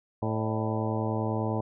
harmonic tone with a mistuned harmonic, 110 Hz, A2, in tune, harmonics 1 / 2 / 3 / 4 / 5 / 6 / 7 / 8 / 9, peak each -30 / -33 / -35 / -36 / -37 / -38 / -38 / -39 / -40 dBFS, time 0.22-1.61 s, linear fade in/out 5 ms, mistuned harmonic 6, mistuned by -78 cents, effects none

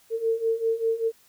sine beating tone pair, 449.7 / 454.8 Hz, A4 / A#4, +38 / -43 cents, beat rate 5.1 Hz, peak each -27 / -24 dBFS, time 0.1-1.12 s, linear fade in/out 50 ms, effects white hiss -59 dBFS RMS until 1.28 s

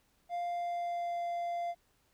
triangle tone with pitch glide, 698.5 to 692.1 Hz, F5 to F5, 0 to -16 cents, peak -31 dBFS, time 0.29-1.75 s, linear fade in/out 50 ms, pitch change -16 cents, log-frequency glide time 0.45-1.23 s, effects pink hiss -72 dBFS RMS until 2.13 s

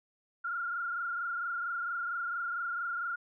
sine tone with frequency modulation, 1401 Hz, F6, 5 cents sharp, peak -32 dBFS, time 0.44-3.16 s, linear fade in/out 10 ms, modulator 24.4 Hz, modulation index 1.8, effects none

